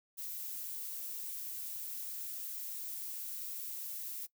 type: noise with high-pass filter sweep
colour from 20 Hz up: violet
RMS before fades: -42 dBFS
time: 0.17-4.27 s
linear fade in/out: 20 ms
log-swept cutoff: 310 to 990 Hz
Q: 0.74
effects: noise-tail reverb RT60 0.1 s tail -20 dB re dry

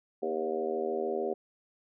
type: harmonic tone with a mistuned harmonic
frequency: 79.5 Hz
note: D#2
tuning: 38 cents sharp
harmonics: 3 / 4 / 5 / 6 / 7 / 8 / 9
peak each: -41 / -41 / -32 / -37 / -37 / -43 / -39 dBFS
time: 0.22-1.34 s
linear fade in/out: 10 ms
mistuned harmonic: 7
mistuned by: -20 cents
effects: none

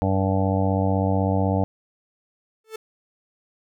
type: harmonic tone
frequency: 96 Hz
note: G2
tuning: 36 cents flat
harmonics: 1 / 2 / 3 / 5 / 6 / 7 / 8 / 9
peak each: -22 / -25 / -27 / -29 / -30 / -30 / -31 / -32 dBFS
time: 0.02-1.64 s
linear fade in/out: 0 ms
type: tone with exponential growth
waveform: 45% pulse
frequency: 440 Hz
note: A4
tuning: in tune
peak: -28 dBFS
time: 2.64-2.76 s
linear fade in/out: 5 ms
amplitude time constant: 24 ms
effects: none

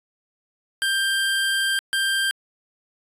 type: tone bursts at uneven times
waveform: 25% pulse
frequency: 1583 Hz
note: G6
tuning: 17 cents sharp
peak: -16 dBFS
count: 2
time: 0.82-1.79 / 1.93-2.31 s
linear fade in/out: 0 ms
effects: resampled to 32000 Hz

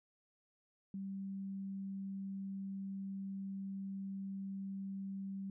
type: tone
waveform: sine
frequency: 194.7 Hz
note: G3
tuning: 12 cents flat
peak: -40 dBFS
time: 0.94-5.5 s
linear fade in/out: 2 ms
effects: none

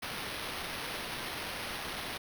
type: noise with sample-and-hold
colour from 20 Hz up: violet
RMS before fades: -39 dBFS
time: 0.02-2.18 s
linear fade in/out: 10 ms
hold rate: 7350 Hz
effects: none

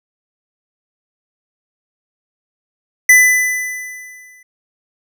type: tone with exponential decay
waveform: square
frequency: 2000 Hz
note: B6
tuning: 21 cents sharp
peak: -4 dBFS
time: 3.09-4.43 s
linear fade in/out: 5 ms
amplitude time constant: 290 ms
effects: none

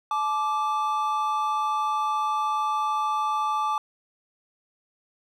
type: tone pair together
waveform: triangle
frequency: 861.1 / 1174.7 Hz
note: A5 / D6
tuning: -38 / 0 cents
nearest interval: perfect fourth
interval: 538 cents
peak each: -25 / -23 dBFS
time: 0.11-3.78 s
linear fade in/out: 2 ms
effects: none

